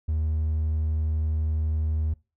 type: tone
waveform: triangle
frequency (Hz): 78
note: D#2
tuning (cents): +5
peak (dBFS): -20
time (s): 0.08-2.14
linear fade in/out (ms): 10
effects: noise-tail reverb RT60 0.3 s tail -24 dB re dry + tanh soft clip ceiling -16 dBFS